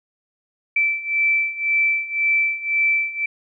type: beating tone pair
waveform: sine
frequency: 2326 / 2327.9 Hz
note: D7 / D7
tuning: -17 / -16 cents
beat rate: 1.9 Hz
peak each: -22 / -19 dBFS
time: 0.76-3.26 s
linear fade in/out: 5 ms
effects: none